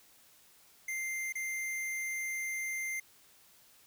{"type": "tone with dropouts", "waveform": "square", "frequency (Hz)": 2093, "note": "C7", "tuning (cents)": 0, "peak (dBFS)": -35, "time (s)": [0.88, 3], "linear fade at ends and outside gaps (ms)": 5, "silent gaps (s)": [1.325, 1.353], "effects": ["white hiss -62 dBFS RMS until 3.86 s"]}